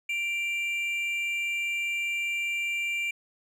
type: tone pair together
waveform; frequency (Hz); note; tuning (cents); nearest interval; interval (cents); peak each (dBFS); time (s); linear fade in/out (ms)
triangle; 2355 / 2800; D7 / F7; +4 / +4; minor third; 300; -26 / -35; 0.09-3.11; 5
effects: none